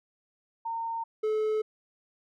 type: tone pair in turn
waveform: sine / triangle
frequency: 915 / 431.8 Hz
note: A#5 / A4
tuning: -32 / -33 cents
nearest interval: octave + minor second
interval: 1301 cents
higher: first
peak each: -30 / -23 dBFS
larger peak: second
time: 0.65-1.04 / 1.23-1.62 s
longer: neither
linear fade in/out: 10 ms
effects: none